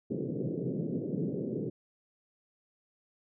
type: band-pass noise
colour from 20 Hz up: pink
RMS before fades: -34 dBFS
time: 0.1-1.7 s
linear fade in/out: 10 ms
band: 130 to 490 Hz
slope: 48 dB/octave
effects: none